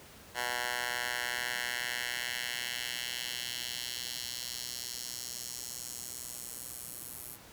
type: tone with high-pass filter sweep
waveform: 10% pulse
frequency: 122.3 Hz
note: B2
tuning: 16 cents flat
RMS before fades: -38 dBFS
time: 0.34-7.38 s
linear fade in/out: 50 ms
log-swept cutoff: 1100 to 11000 Hz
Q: 1.4
effects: pink hiss -53 dBFS RMS until 7.52 s + high-pass 60 Hz 12 dB/octave